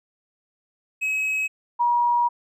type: tone pair in turn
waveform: triangle / sine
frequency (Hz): 2556 / 957.4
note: D#7 / A#5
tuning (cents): +46 / +46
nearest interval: octave + perfect fourth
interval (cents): 1700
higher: first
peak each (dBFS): -20 / -17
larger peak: second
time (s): 1.01-1.48 / 1.79-2.29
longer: second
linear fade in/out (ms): 20
effects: none